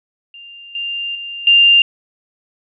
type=tone with level steps; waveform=sine; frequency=2794 Hz; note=F7; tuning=in tune; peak=-34 / -20 / -25 / -6 dBFS; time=0.34-1.82 s; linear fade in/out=2 ms; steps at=0.75 / 1.15 / 1.47 s; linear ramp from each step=2 ms; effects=none